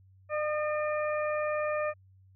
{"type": "harmonic tone with a mistuned harmonic", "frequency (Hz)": 603, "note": "D5", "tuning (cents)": 46, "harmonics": [1, 2, 3, 4], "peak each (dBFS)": [-29, -35, -39, -41], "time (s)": [0.29, 1.94], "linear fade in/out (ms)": 50, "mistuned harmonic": 2, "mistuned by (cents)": 21, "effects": ["added 95 Hz sine -56 dBFS peak until 2.35 s"]}